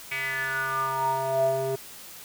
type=tone with band-pass filter sweep; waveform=square; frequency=133.5 Hz; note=C3; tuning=35 cents sharp; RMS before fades=-27 dBFS; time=0.11-1.76 s; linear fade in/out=10 ms; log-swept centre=2300 to 490 Hz; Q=7.7; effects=white hiss -44 dBFS RMS until 2.24 s